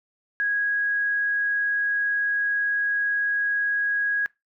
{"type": "tone", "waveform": "sine", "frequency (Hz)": 1653, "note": "G#6", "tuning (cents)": -9, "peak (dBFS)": -21, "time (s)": [0.4, 4.26], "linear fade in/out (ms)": 0, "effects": ["noise-tail reverb RT60 0.2 s tail -22 dB re dry"]}